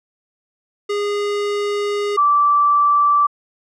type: tone pair in turn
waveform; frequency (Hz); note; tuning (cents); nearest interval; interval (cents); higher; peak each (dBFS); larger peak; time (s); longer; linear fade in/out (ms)
square / sine; 410.4 / 1164.1; G#4 / D6; -21 / -16; octave + tritone; 1805; second; -19 / -11; second; 0.89-2.17 / 2.17-3.27; first; 10
effects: low-pass 6000 Hz 12 dB/octave